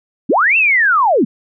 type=linear two-way sweep; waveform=sine; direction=up then down; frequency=168.8 to 2732 to 180.7 Hz; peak=-9 dBFS; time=0.29-1.25 s; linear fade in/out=10 ms; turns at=0.57 s; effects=none